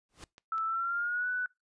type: noise with exponential growth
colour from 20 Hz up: pink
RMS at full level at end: -43 dBFS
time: 0.09-0.24 s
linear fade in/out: 1 ms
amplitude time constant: 31 ms
type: clicks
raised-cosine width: 0.2 ms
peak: -34 dBFS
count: 2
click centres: 0.381 / 0.581 s
type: tone with pitch glide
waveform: sine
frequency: 1318.5 to 1488.5 Hz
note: E6 to F#6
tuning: 0 to +10 cents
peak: -29 dBFS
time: 0.52-1.46 s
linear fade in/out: 2 ms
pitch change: +210 cents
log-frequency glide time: 0.66-1.29 s
effects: noise-tail reverb RT60 0.2 s tail -24 dB re dry + resampled to 22050 Hz